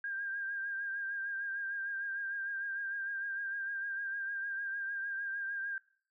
sine tone with vibrato, 1600 Hz, G6, 35 cents sharp, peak -35 dBFS, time 0.04-5.78 s, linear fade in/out 2 ms, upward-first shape triangle, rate 6.6 Hz, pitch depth 44 cents each way, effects noise-tail reverb RT60 0.5 s tail -22 dB re dry

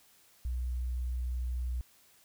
sine tone with sample-and-hold, 61.74 Hz, B1, in tune, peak -31 dBFS, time 0.45-1.81 s, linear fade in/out 0 ms, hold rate 11025 Hz, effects white hiss -63 dBFS RMS until 2.24 s

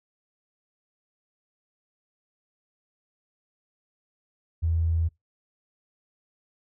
triangle tone with tanh clipping, 82.41 Hz, E2, in tune, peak -21 dBFS, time 4.62-5.09 s, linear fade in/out 20 ms, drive 3 dB, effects noise-tail reverb RT60 0.2 s tail -25 dB re dry

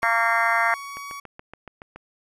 30% pulse tone with pitch glide, 1115 to 1125.4 Hz, C#6 to C#6, +10 to +26 cents, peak -31 dBFS, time 0.02-1.2 s, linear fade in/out 5 ms, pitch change +16 cents, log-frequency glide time 0.59-1 s
harmonic tone, 230 Hz, A#3, 23 cents flat, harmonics 3 / 4 / 5 / 6 / 7 / 8 / 9, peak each -26 / -26 / -26 / -26 / -26 / -26 / -26 dBFS, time 0.03-0.74 s, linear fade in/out 0 ms
click train, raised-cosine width 0.5 ms, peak -24 dBFS, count 8, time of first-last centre 0.97-1.96 s, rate 7.07 Hz
effects resampled to 32000 Hz

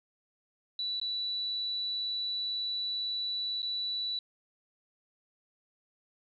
sine tone with dropouts, 3951 Hz, B7, in tune, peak -31 dBFS, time 0.79-4.19 s, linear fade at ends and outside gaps 2 ms, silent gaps 0.999-1.014 / 3.62-3.628 s, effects none

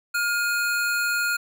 square tone pair together, 1415.7 / 2489 Hz, F6 / D#7, +23 / 0 cents, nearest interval minor seventh, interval 977 cents, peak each -23 / -31 dBFS, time 0.14-1.37 s, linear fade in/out 10 ms, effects none

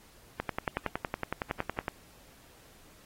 click train, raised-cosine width 0.5 ms, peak -15 dBFS, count 17, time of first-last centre 0.4-1.881 s, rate 10.8 Hz, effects pink hiss -58 dBFS RMS until 3.05 s + AAC 48 kbps

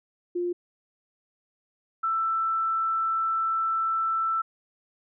sine tone pair in turn, 351.9 / 1328.6 Hz, F4 / E6, +13 / +13 cents, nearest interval octave + major seventh, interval 2300 cents, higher second, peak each -25 / -23 dBFS, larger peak second, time 0.35-0.53 / 2.03-4.42 s, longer second, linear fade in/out 10 ms, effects none

